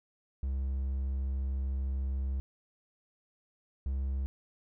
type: tone pair in turn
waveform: triangle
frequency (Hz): 66.8 / 67.11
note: C2 / C2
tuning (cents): +36 / +45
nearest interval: unison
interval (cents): 9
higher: second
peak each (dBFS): -28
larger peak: neither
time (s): 0.43-2.4 / 3.86-4.26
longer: first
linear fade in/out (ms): 0
effects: none